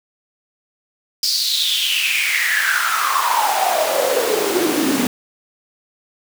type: noise with high-pass filter sweep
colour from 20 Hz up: pink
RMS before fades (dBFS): -18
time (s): 1.23-5.07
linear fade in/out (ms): 2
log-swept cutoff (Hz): 5000 to 240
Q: 8.3
effects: none